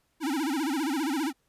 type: tone with vibrato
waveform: square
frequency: 293.7 Hz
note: D4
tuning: in tune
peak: -27 dBFS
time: 0.2-1.33 s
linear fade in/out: 50 ms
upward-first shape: sine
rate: 15 Hz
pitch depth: 210 cents each way
effects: pink hiss -72 dBFS RMS until 1.48 s + resampled to 32000 Hz